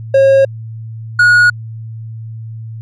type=tone pair in turn; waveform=triangle; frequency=542 / 1450.2 Hz; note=C#5 / F#6; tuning=-39 / -35 cents; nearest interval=octave + perfect fourth; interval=1704 cents; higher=second; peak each=-3 dBFS; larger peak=neither; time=0.14-0.45 / 1.19-1.5 s; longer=neither; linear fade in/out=5 ms; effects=added 112 Hz sine -24 dBFS peak until 2.81 s + resampled to 24000 Hz